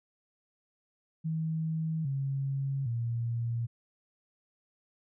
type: tone with pitch steps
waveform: sine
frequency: 160 / 136.9 / 117.13 Hz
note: D#3 / C#3 / A#2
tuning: +49 / -21 / +9 cents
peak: -29 dBFS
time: 1.24-3.67 s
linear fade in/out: 20 ms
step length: 810 ms
effects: none